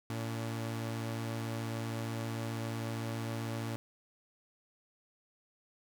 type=tone pair together; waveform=sawtooth; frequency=113.46 / 285.9 Hz; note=A#2 / D4; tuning=-46 / -46 cents; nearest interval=octave + major third; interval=1600 cents; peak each=-32 / -39 dBFS; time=0.1-3.76 s; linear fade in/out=0 ms; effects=none